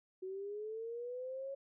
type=linear sweep; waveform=sine; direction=up; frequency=370 to 553 Hz; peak=-40 dBFS; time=0.22-1.55 s; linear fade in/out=10 ms; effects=none